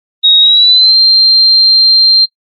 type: tone with pitch glide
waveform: sine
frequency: 3776 to 4166 Hz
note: A#7 to C8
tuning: +22 to -8 cents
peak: -3 dBFS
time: 0.23-2.26 s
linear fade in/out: 20 ms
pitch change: +170 cents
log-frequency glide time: 0.4-0.96 s
effects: noise-tail reverb RT60 0.1 s tail -21 dB re dry + Opus 32 kbps